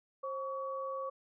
sine tone pair together, 532.8 / 1130 Hz, C5 / C#6, +31 / +33 cents, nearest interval octave + minor second, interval 1302 cents, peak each -38 / -39 dBFS, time 0.23-1.1 s, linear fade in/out 10 ms, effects none

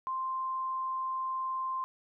sine tone, 1046.5 Hz, C6, in tune, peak -31 dBFS, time 0.07-1.84 s, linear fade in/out 0 ms, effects none

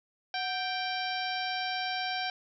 harmonic tone with a mistuned harmonic, 784 Hz, G5, in tune, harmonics 1 / 2 / 3 / 4 / 5 / 6 / 7, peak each -34 / -37 / -39 / -40 / -41 / -42 / -42 dBFS, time 0.34-2.3 s, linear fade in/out 2 ms, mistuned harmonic 1, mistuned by -100 cents, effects none

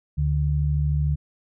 sine tone pair together, 73.42 / 146.83 Hz, D2 / D3, 0 / 0 cents, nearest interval octave, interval 1200 cents, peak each -22 dBFS, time 0.17-1.16 s, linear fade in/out 20 ms, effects none

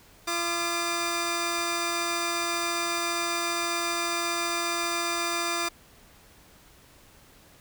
10% pulse tone pair together, 341.8 / 1200 Hz, F4 / D6, -37 / +37 cents, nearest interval octave + minor seventh, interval 2174 cents, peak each -21 dBFS, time 0.27-5.69 s, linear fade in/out 10 ms, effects pink hiss -55 dBFS RMS until 7.6 s

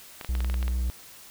clicks, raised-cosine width 0.3 ms, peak -20 dBFS, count 9, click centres 0.212 / 0.247 / 0.352 / 0.405 / 0.446 / 0.499 / 0.542 / 0.628 / 0.68 s
triangle tone with vibrato, 61.74 Hz, B1, in tune, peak -22 dBFS, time 0.29-0.9 s, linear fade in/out 0 ms, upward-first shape sine, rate 6.7 Hz, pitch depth 18 cents each way
effects white hiss -48 dBFS RMS until 1.3 s

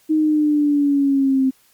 sine linear sweep, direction down, 313.4 to 261.6 Hz, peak -13 dBFS, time 0.09-1.51 s, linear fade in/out 20 ms, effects white hiss -56 dBFS RMS until 1.73 s + MP3 96 kbps

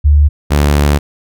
sine / sawtooth tone pair in turn, 73.42 / 72.83 Hz, D2 / D2, 0 / -14 cents, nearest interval unison, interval 14 cents, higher first, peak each -4 dBFS, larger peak neither, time 0.04-0.29 / 0.5-0.99 s, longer second, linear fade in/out 20 ms, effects none

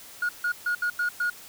sine tone bursts at uneven times, 1441 Hz, F#6, 46 cents flat, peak -21 dBFS, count 6, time 0.22-0.29 / 0.44-0.52 / 0.66-0.75 / 0.82-0.9 / 0.99-1.09 / 1.2-1.3 s, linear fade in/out 5 ms, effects tanh soft clip ceiling -21 dBFS + white hiss -46 dBFS RMS until 1.48 s

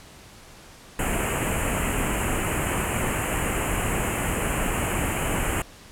pink band-stop noise, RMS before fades -25 dBFS, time 0.99-5.62 s, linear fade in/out 2 ms, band 3000 to 6900 Hz, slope 96 dB/octave, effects pink hiss -47 dBFS RMS until 5.91 s + low-pass 11000 Hz 12 dB/octave

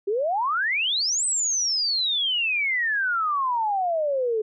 sine exponential two-way sweep, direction up then down, 381.7 to 8240 to 422.2 Hz, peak -21 dBFS, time 0.07-4.42 s, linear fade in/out 10 ms, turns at 1.25 s, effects none

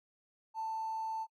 triangle tone with hard clipping, 887 Hz, A5, 14 cents sharp, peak -35 dBFS, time 0.54-1.27 s, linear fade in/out 50 ms, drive 3 dB, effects noise-tail reverb RT60 0.1 s tail -25 dB re dry

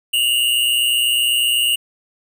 square tone pair together, 2794 / 2914 Hz, F7 / F#7, 0 / -27 cents, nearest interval minor second, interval 73 cents, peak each -18 dBFS, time 0.13-1.76 s, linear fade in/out 10 ms, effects 9-bit

